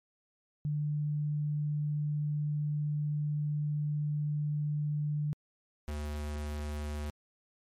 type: tone pair in turn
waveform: sine / square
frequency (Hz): 148.7 / 74.35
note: D3 / D2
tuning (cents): +22 / +22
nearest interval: octave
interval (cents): 1200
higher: first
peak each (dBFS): -29 / -35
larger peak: first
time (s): 0.65-5.33 / 5.88-7.1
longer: first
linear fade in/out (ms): 0
effects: MP3 64 kbps